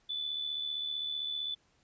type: tone with amplitude modulation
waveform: sine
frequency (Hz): 3486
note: A7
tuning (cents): -17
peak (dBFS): -31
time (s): 0.09-1.55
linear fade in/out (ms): 10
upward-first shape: sine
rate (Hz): 75.5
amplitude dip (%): 50
effects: pink hiss -70 dBFS RMS until 1.83 s + resampled to 16000 Hz